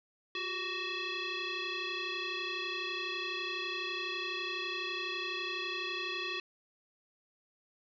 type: tone with frequency modulation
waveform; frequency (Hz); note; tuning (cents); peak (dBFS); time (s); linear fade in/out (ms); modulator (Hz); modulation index
sine; 390; G4; -9; -34; 0.35-6.4; 2; 748; 4.9
effects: none